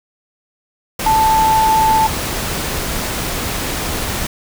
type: tone in noise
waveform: sine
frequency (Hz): 880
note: A5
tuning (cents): 0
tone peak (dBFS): -10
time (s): 1.06-2.07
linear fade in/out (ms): 5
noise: pink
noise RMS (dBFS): -21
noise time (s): 0.99-4.27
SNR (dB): +8
effects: none